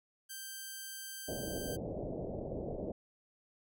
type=tone; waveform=5% pulse; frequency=1568 Hz; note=G6; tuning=in tune; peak=-32 dBFS; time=0.29-1.77 s; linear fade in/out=20 ms
type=low-pass noise; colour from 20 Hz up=white; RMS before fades=-40 dBFS; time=1.28-2.92 s; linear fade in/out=5 ms; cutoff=640 Hz; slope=48 dB/octave
effects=none